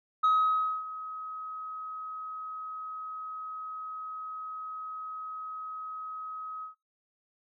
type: tone with ADSR envelope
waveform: sine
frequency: 1270 Hz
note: D#6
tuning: 35 cents sharp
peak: -18 dBFS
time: 0.23-6.75 s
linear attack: 14 ms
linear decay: 590 ms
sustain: -18 dB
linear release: 120 ms
effects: noise-tail reverb RT60 0.2 s tail -20 dB re dry + tanh soft clip ceiling -19 dBFS